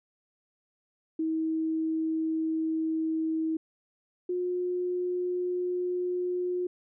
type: tone pair in turn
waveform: sine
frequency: 319.9 / 359.1 Hz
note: D#4 / F4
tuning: +48 / +48 cents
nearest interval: major second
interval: 200 cents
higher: second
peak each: -26 / -27 dBFS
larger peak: first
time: 1.19-3.57 / 4.29-6.67 s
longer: neither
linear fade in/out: 5 ms
effects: none